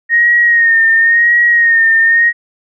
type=tone with vibrato; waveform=sine; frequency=1857 Hz; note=A#6; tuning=7 cents flat; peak=-6 dBFS; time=0.09-2.33 s; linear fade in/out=50 ms; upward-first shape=sine; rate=0.95 Hz; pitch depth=44 cents each way; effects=none